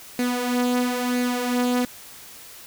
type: tone with flanger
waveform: sawtooth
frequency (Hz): 246.8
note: B3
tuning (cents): -1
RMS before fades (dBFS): -23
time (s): 0.19-1.85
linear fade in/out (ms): 2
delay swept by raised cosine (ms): 0.45 to 4.35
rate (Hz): 1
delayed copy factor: +0.55
effects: white hiss -43 dBFS RMS until 2.66 s